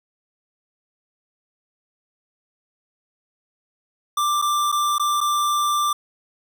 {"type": "tone with dropouts", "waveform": "square", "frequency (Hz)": 1181, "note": "D6", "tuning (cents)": 9, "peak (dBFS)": -19, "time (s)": [4.17, 5.93], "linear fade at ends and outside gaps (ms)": 5, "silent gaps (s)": [[4.417, 4.422], [4.718, 4.724], [4.983, 4.996], [5.206, 5.211]], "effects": []}